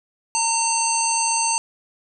harmonic tone with a mistuned harmonic, 909 Hz, A#5, 44 cents flat, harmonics 1 / 3 / 5 / 7 / 9, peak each -22 / -28 / -29 / -24 / -24 dBFS, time 0.35-1.58 s, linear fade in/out 0 ms, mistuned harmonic 7, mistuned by -28 cents, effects none

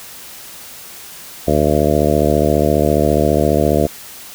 harmonic tone, 74.7 Hz, D2, 30 cents sharp, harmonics 1 / 2 / 3 / 4 / 5 / 6 / 7 / 8 / 9, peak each -20 / -20 / -20 / -20 / -20 / -20 / -20 / -20 / -20 dBFS, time 1.47-3.87 s, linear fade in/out 10 ms, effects white hiss -35 dBFS RMS until 4.34 s

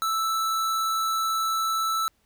square tone, 1318.5 Hz, E6, in tune, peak -24 dBFS, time 0.02-2.08 s, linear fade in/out 0 ms, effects pink hiss -68 dBFS RMS until 2.25 s

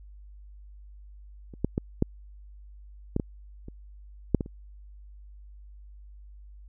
clicks, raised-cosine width 3 ms, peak -30 / -11 / -13 / -9 / -12 / -15 / -28 / -6 / -16 / -29 dBFS, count 10, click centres 1.538 / 1.646 / 1.779 / 2.024 / 3.164 / 3.198 / 3.684 / 4.347 / 4.408 / 4.461 s, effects added 50 Hz sine -45 dBFS peak until 6.68 s

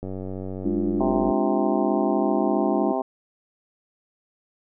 click train, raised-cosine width 2 ms, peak -20 dBFS, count 122, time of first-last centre 0.03-1.309 s, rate 94.6 Hz
sine chord, D diminished, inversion second, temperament equal, 207.7 / 293.7 / 349.2 Hz, Ab3 / D4 / F4, 0 / 0 / 0 cents, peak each -26 dBFS, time 0.64-2.93 s, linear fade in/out 20 ms
harmonic tone, 130.81 Hz, C3, in tune, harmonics 2 / 3 / 4 / 5 / 6 / 7 / 8, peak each -29 / -29 / -34 / -27 / -29 / -33 / -36 dBFS, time 1-3.02 s, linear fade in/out 5 ms
effects none

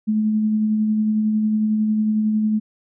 sine tone with tremolo, 215.1 Hz, A3, 39 cents flat, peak -15 dBFS, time 0.07-2.6 s, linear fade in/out 20 ms, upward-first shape sine, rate 11 Hz, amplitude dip 25%, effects none

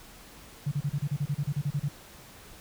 sine tone bursts, 143.8 Hz, D3, 36 cents flat, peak -25 dBFS, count 14, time 0.66-1.887 s, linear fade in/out 10 ms, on 57 ms, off 33 ms, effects pink hiss -50 dBFS RMS until 2.6 s

